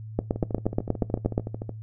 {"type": "two click trains", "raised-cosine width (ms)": 2, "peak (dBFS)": [-19, -9], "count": [19, 11], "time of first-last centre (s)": [[0.36, 1.693], [0.19, 1.379]], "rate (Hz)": [13.5, 8.41], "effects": ["noise-tail reverb RT60 0.2 s tail -20 dB re dry", "added 109 Hz sine -36 dBFS peak until 1.82 s"]}